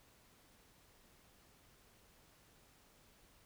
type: silence
effects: pink hiss -67 dBFS RMS until 3.45 s